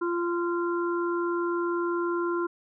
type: harmonic tone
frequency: 345.6 Hz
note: F4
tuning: 18 cents flat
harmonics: 1 / 3 / 4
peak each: -26 / -33 / -34 dBFS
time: 0.01-2.47 s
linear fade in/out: 10 ms
effects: none